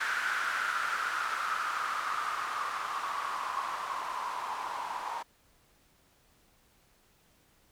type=noise with low-pass filter sweep; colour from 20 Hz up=violet; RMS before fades=-34 dBFS; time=0-5.23 s; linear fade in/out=10 ms; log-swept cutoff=1500 to 930 Hz; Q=6.7; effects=pink hiss -66 dBFS RMS until 7.71 s